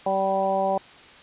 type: harmonic tone with a mistuned harmonic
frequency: 193 Hz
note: G3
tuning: 27 cents flat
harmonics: 1 / 2 / 3 / 4 / 5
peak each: -32 / -32 / -24 / -24 / -31 dBFS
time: 0.06-0.78 s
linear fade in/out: 5 ms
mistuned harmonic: 5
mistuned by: +25 cents
effects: white hiss -47 dBFS RMS until 1.22 s + resampled to 8000 Hz